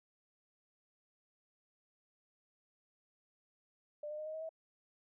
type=tone with pitch steps; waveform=sine; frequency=595 / 604.7 / 614.6 / 624.6 / 634.8 / 645.1 Hz; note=D5 / D#5 / D#5 / D#5 / D#5 / E5; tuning=+22 / -50 / -21 / +7 / +35 / -38 cents; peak=-40 dBFS; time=4.03-4.492 s; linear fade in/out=5 ms; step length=77 ms; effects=none